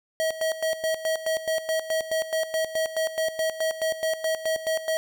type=tone with tremolo; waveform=square; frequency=640 Hz; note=D#5; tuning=49 cents sharp; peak=-23 dBFS; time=0.2-4.97 s; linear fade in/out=0 ms; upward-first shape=square; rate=4.7 Hz; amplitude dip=75%; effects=none